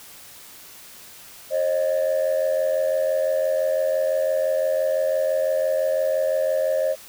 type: tone pair together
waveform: sine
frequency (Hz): 536.4 / 622.3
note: C5 / D#5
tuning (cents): +43 / 0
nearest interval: minor third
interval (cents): 257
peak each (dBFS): -20 / -20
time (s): 1.5-6.96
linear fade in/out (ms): 50
effects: tanh soft clip ceiling -15 dBFS + white hiss -44 dBFS RMS until 7.08 s